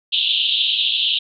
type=band-pass noise; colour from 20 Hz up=white; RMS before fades=-19 dBFS; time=0.12-1.19 s; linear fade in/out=10 ms; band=2800 to 3800 Hz; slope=96 dB/octave; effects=none